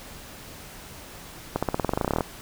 accelerating click train, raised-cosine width 1 ms, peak -9 dBFS, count 17, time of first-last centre 1.56-2.208 s, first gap 66 ms, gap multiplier 0.93, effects pink hiss -43 dBFS RMS until 2.41 s

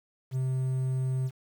triangle tone with quantisation, 130.1 Hz, C3, 9 cents flat, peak -24 dBFS, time 0.31-1.31 s, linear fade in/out 50 ms, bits 9, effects none

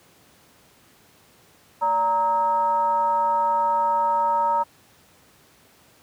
sine tone with frequency modulation, 930 Hz, A#5, 4 cents flat, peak -18 dBFS, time 1.81-4.64 s, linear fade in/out 20 ms, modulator 352 Hz, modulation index 0.58, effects pink hiss -55 dBFS RMS until 6.02 s + high-pass 100 Hz 12 dB/octave

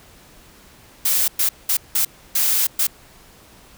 blue noise bursts at uneven times, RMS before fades -18 dBFS, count 6, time 1.05-1.28 / 1.39-1.49 / 1.69-1.77 / 1.95-2.05 / 2.35-2.67 / 2.79-2.87 s, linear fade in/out 5 ms, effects pink hiss -48 dBFS RMS until 3.77 s

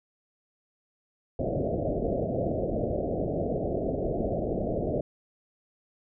white low-pass noise, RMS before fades -29 dBFS, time 1.39-5.01 s, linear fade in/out 2 ms, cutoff 690 Hz, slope 96 dB/octave, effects none

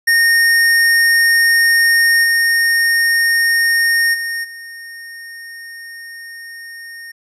square tone with level steps, 1843 Hz, A#6, 20 cents flat, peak -10 / -12 / -20 / -31 dBFS, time 0.07-7.12 s, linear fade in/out 10 ms, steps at 2.23 / 4.13 / 4.43 s, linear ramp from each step 20 ms, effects resampled to 32000 Hz

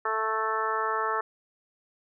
harmonic tone, 220 Hz, A3, in tune, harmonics 2 / 3 / 4 / 5 / 6 / 7 / 8, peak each -33 / -38 / -33 / -31 / -30 / -41 / -35 dBFS, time 0.05-1.21 s, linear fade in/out 5 ms, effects none

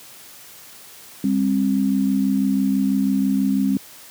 sine tone pair together, 200 / 266.1 Hz, G3 / C4, +35 / +29 cents, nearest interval perfect fourth, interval 494 cents, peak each -19 dBFS, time 1.24-3.77 s, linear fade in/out 2 ms, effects white hiss -43 dBFS RMS until 4.1 s + high-pass 80 Hz 12 dB/octave

